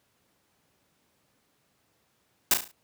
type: noise with echo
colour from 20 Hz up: white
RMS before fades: -20 dBFS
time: 2.51-2.54 s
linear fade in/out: 2 ms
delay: 35 ms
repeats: 5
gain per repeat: -7 dB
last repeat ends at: 2.715 s
effects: pink hiss -70 dBFS RMS until 2.83 s + high-pass 100 Hz 12 dB/octave